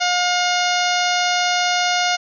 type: harmonic tone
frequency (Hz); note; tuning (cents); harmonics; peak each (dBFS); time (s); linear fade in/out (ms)
715; F5; +41; 1 / 2 / 3 / 4 / 5 / 6 / 7 / 8 / 9; -20 / -23 / -25 / -26 / -27 / -28 / -28 / -29 / -30; 0-2.17; 20
effects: none